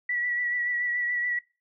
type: tone with vibrato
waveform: sine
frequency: 1945 Hz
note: B6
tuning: 27 cents flat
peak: -25 dBFS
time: 0.09-1.39 s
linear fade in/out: 5 ms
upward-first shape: triangle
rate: 7 Hz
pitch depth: 32 cents each way
effects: noise-tail reverb RT60 0.3 s tail -22 dB re dry